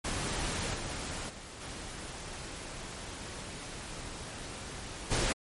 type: noise with level steps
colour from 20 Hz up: pink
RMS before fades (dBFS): -34 / -38 / -46 / -42 / -30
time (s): 0.04-5.33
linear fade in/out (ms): 10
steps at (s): 0.73 / 1.28 / 1.6 / 5.1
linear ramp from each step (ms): 20
effects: MP3 48 kbps